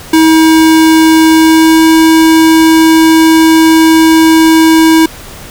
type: tone with pitch glide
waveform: square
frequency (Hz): 320 to 321.9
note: D#4 to E4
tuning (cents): +49 to -41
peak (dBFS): -3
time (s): 0.13-5.06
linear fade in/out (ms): 5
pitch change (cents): +10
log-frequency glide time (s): 1.34-1.86
effects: pink hiss -29 dBFS RMS until 5.5 s